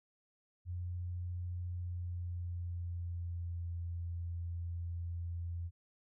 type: tone with pitch glide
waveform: sine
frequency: 88.6 to 85.63 Hz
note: F2 to F2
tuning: +25 to -34 cents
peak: -37 dBFS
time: 0.65-5.71 s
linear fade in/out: 50 ms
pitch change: -59 cents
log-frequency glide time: 1.71-3.73 s
effects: none